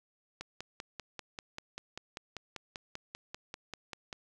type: click train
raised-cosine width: 0.2 ms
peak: -23 dBFS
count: 20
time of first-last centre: 0.41-4.128 s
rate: 5.11 Hz
effects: none